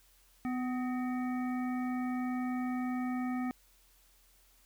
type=harmonic tone with a mistuned harmonic; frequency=251.2 Hz; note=B3; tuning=30 cents sharp; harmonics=1 / 3 / 5 / 7 / 9; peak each=-32 / -42 / -46 / -49 / -51 dBFS; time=0.45-3.51 s; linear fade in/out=0 ms; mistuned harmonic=7; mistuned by=+79 cents; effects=added 43 Hz sine -66 dBFS peak until 4.65 s + white hiss -66 dBFS RMS until 4.65 s